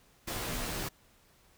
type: noise with comb filter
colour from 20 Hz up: pink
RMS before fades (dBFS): -36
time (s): 0.27-0.89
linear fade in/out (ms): 10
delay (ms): 14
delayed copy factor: -0.7
effects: pink hiss -64 dBFS RMS until 1.57 s